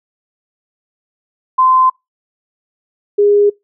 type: tone pair in turn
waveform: sine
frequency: 1033 / 409.9 Hz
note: C6 / G#4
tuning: -22 / -23 cents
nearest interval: octave + major third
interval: 1601 cents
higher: first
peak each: -7 dBFS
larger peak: neither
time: 1.58-1.9 / 3.18-3.5 s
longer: neither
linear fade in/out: 10 ms
effects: noise-tail reverb RT60 0.2 s tail -25 dB re dry